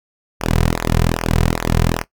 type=tone with flanger; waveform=sawtooth; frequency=41.2 Hz; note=E1; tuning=in tune; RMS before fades=-17 dBFS; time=0.4-2.04 s; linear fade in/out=20 ms; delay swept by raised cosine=0.23 to 3.63 ms; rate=2.5 Hz; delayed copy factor=-0.85; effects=noise-tail reverb RT60 0.1 s tail -17 dB re dry